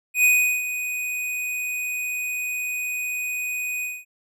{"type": "tone with ADSR envelope", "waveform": "square", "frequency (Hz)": 2489, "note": "D#7", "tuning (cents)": 0, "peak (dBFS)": -14, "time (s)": [0.14, 4.05], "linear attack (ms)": 100, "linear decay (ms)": 380, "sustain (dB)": -12, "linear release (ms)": 220, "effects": []}